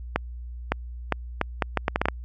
accelerating click train, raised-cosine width 0.5 ms, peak -6 dBFS, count 11, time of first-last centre 0.16-2.085 s, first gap 560 ms, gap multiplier 0.72, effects added 60 Hz sine -34 dBFS peak until 2.24 s

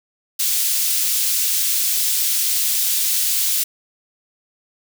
white high-pass noise, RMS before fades -19 dBFS, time 0.39-3.64 s, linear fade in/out 10 ms, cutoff 3500 Hz, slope 12 dB/octave, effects none

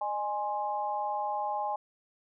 sine tone with amplitude modulation, 830.6 Hz, G#5, in tune, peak -25 dBFS, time 0.01-1.76 s, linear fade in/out 5 ms, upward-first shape sine, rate 222 Hz, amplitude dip 95%, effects none

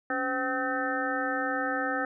harmonic tone with a mistuned harmonic, 257.3 Hz, C4, 29 cents flat, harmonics 1 / 2 / 3 / 5 / 6 / 7, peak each -34 / -34 / -34 / -34 / -34 / -34 dBFS, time 0.1-2.05 s, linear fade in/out 2 ms, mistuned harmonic 1, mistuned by +140 cents, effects none

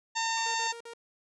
harmonic tone, 908 Hz, A#5, 46 cents flat, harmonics 1 / 2 / 3 / 4 / 5 / 6 / 7 / 8, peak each -31 / -35 / -38 / -39 / -38 / -43 / -39 / -39 dBFS, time 0.15-0.73 s, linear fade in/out 20 ms
15% pulse tone with exponential decay, 1150 Hz, D6, 37 cents flat, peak -39 dBFS, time 0.37-0.73 s, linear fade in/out 2 ms, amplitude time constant 77 ms
sawtooth tone bursts, 466.2 Hz, A#4, in tune, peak -38 dBFS, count 4, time 0.46-0.936 s, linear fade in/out 2 ms, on 83 ms, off 48 ms
effects resampled to 24000 Hz

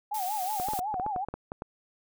sine tone with vibrato, 792 Hz, G5, 18 cents sharp, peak -29 dBFS, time 0.11-1.25 s, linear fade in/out 10 ms, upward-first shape sine, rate 5.4 Hz, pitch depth 160 cents each way
blue noise, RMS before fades -38 dBFS, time 0.14-0.8 s, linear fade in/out 5 ms
clicks, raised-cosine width 1 ms, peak -21 dBFS, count 12, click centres 0.599 / 0.686 / 0.735 / 0.791 / 0.942 / 0.998 / 1.064 / 1.162 / 1.286 / 1.34 / 1.519 / 1.621 s
effects none

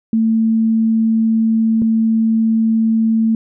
sine tone pair in turn, 223.6 / 223.6 Hz, A3 / A3, +28 / +28 cents, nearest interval unison, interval 0 cents, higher neither, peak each -11 dBFS, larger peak neither, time 0.13-1.82 / 1.82-3.35 s, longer first, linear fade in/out 2 ms, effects none

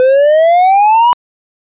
triangle exponential sweep, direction up, 503 to 992 Hz, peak -3 dBFS, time 0-1.13 s, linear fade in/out 0 ms, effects resampled to 8000 Hz

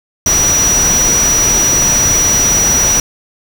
sine tone in noise, 5840 Hz, F#8, 24 cents flat, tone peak -9 dBFS, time 0.26-3 s, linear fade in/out 2 ms, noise pink, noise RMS -17 dBFS, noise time 0.26-3 s, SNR +5 dB, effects none

